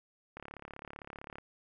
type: click train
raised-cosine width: 0.5 ms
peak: -29 dBFS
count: 37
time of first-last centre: 0.37-1.384 s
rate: 35.5 Hz
effects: none